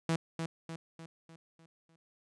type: tone with echo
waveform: sawtooth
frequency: 163.8 Hz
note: E3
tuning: 11 cents flat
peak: -24 dBFS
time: 0.09-0.16 s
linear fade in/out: 2 ms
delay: 300 ms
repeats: 6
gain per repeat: -6 dB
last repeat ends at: 1.96 s
effects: resampled to 22050 Hz